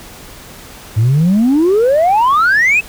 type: exponential sweep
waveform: sine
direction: up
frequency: 103 to 2637 Hz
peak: -6 dBFS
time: 0.96-2.81 s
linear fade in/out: 20 ms
effects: tanh soft clip ceiling -6 dBFS + pink hiss -35 dBFS RMS until 2.88 s